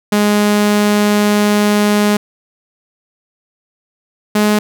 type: tone pair in turn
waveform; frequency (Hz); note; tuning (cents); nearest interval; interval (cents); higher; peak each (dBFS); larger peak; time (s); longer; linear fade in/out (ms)
sawtooth; 207.7 / 210.1; G#3 / G#3; 0 / +20; unison; 20; second; -6; neither; 0.12-2.17 / 4.35-4.59; first; 5
effects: none